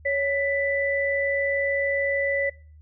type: tone pair together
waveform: sine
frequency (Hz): 557 / 1984.9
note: C#5 / B6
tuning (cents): +8 / +8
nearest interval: octave + minor seventh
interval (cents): 2200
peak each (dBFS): -24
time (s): 0.05-2.5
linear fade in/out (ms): 10
effects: noise-tail reverb RT60 0.5 s tail -25 dB re dry + added 76 Hz sine -46 dBFS peak until 2.81 s